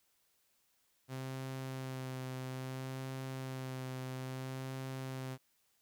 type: tone with vibrato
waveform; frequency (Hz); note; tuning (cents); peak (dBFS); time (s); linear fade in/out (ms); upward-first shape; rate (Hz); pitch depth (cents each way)
sawtooth; 130.81; C3; 0; -36; 1.08-5.38; 50; sine; 0.6; 18
effects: white hiss -75 dBFS RMS until 5.81 s